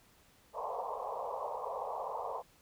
white band-pass noise, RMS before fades -39 dBFS, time 0.53-2.43 s, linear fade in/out 50 ms, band 440 to 1100 Hz, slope 96 dB/octave, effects pink hiss -65 dBFS RMS until 2.61 s

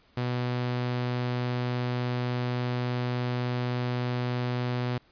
sawtooth tone, 123.47 Hz, B2, in tune, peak -23 dBFS, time 0.17-4.98 s, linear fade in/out 5 ms, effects pink hiss -62 dBFS RMS until 5.11 s + resampled to 11025 Hz

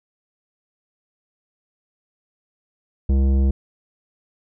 triangle tone with tanh clipping, 67.3 Hz, C2, 49 cents sharp, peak -16 dBFS, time 3.09-3.51 s, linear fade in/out 5 ms, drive 17 dB, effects none

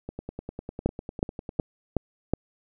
two click trains, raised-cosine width 2 ms, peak -9 / -21 dBFS, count 5 / 16, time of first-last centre 0.86-2.336 / 0.09-1.592 s, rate 2.71 / 9.99 Hz, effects none

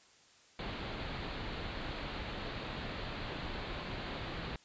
pink low-pass noise, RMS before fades -41 dBFS, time 0.59-4.56 s, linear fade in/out 2 ms, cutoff 4500 Hz, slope 96 dB/octave, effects white hiss -63 dBFS RMS until 4.64 s + resampled to 16000 Hz

